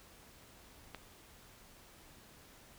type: click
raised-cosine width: 0.3 ms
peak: -28 dBFS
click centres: 0.947 s
effects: pink hiss -59 dBFS RMS until 2.78 s